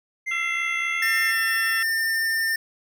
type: tone with pitch glide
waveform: triangle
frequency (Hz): 2086 to 2108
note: C7 to C7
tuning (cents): -6 to +12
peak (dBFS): -23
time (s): 0.26-1.32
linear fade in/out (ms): 20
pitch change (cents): +18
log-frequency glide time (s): 0.87-1
type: harmonic tone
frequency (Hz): 674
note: E5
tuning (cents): +38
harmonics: 2 / 3 / 4 / 5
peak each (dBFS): -32 / -32 / -32 / -37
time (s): 0.31-1.83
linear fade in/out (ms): 5
type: tone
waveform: square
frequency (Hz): 1803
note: A6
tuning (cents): +42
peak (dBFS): -22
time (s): 1.02-2.56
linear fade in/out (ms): 5
effects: none